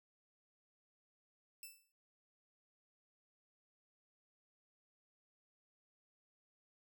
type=tone with exponential decay; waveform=5% pulse; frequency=2646 Hz; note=E7; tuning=6 cents sharp; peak=-37 dBFS; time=1.63-1.92 s; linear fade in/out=1 ms; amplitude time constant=61 ms; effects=none